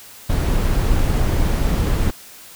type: noise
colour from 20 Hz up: brown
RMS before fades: -17 dBFS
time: 0.29-2.11 s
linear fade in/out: 10 ms
effects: white hiss -41 dBFS RMS until 2.55 s